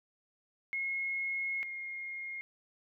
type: tone pair in turn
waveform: sine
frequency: 2164 / 2139 Hz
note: C#7 / C7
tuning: -42 / +38 cents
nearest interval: unison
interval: 20 cents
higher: first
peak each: -32 / -38 dBFS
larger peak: first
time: 0.73-1.63 / 1.63-2.41 s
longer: first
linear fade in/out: 0 ms
effects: none